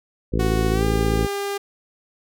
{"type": "harmonic tone", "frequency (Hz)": 55, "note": "A1", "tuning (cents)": 0, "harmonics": [1, 2, 3, 4, 5, 6, 7, 8, 9], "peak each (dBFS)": [-22, -25, -27, -28, -29, -30, -30, -31, -32], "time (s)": [0.32, 1.27], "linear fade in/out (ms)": 20}
{"type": "tone with pitch glide", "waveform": "sawtooth", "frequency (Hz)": [370, 401.2], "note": ["F#4", "G4"], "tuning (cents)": [0, 40], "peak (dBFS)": -20, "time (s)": [0.39, 1.58], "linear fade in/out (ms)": 10, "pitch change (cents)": 140, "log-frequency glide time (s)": [0.72, 0.84]}
{"effects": []}